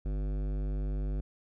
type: tone with hard clipping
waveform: sine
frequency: 50 Hz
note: G1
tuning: 35 cents sharp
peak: -32 dBFS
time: 0.05-1.21 s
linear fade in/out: 10 ms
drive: 16 dB
effects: none